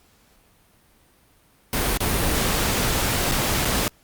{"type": "noise with dropouts", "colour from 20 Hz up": "pink", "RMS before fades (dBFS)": -22, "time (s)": [1.73, 3.88], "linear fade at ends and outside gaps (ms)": 1, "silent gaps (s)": [[1.973, 2.004], [3.314, 3.319], [3.649, 3.653]], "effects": ["pink hiss -58 dBFS RMS until 4.03 s", "Opus 48 kbps"]}